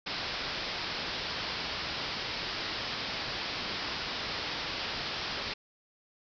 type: low-pass noise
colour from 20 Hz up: white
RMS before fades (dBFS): -36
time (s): 0.06-5.54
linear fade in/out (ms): 10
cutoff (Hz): 5300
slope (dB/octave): 96
effects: none